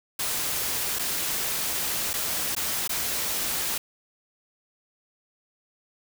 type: noise with dropouts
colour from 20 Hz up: white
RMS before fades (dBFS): -28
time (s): 0.19-3.78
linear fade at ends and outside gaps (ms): 5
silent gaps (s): 0.988-0.992 / 2.133-2.138 / 2.551-2.564 / 2.877-2.893
effects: none